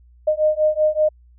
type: beating tone pair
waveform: sine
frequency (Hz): 612 / 617.2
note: D#5 / D#5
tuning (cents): -29 / -14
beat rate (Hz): 5.2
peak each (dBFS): -18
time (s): 0.27-1.09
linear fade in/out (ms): 10
effects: added 60 Hz sine -47 dBFS peak until 1.38 s